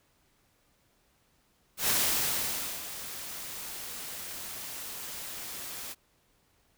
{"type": "noise with ADSR envelope", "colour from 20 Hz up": "white", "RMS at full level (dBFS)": -26, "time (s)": [1.77, 5.95], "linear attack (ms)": 110, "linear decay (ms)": 940, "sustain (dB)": -14, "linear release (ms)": 34, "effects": ["pink hiss -69 dBFS RMS until 6.77 s"]}